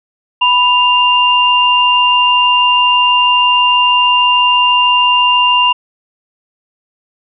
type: tone pair together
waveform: sine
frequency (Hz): 987.8 / 2794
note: B5 / F7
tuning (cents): 0 / 0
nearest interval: octave + tritone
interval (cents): 1800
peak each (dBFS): -10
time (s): 0.41-5.73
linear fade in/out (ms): 10
effects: none